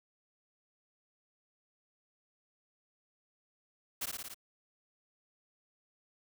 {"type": "noise with echo", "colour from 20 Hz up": "white", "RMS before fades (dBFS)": -36, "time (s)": [4.01, 4.06], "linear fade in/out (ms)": 10, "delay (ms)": 57, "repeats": 5, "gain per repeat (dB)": -2, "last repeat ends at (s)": 4.345, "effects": []}